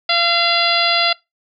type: harmonic tone with a mistuned harmonic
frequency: 685 Hz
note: F5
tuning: 34 cents flat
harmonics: 1 / 2 / 3 / 4 / 5 / 6 / 7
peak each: -21 / -21 / -21 / -21 / -21 / -21 / -21 dBFS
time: 0.09-1.13 s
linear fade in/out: 5 ms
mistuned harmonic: 4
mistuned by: +16 cents
effects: noise-tail reverb RT60 0.2 s tail -23 dB re dry